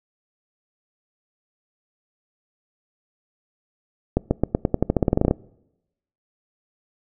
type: accelerating click train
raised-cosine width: 2 ms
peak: -4 dBFS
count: 17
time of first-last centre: 4.17-5.311 s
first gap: 140 ms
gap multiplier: 0.9
effects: noise-tail reverb RT60 0.9 s tail -24 dB re dry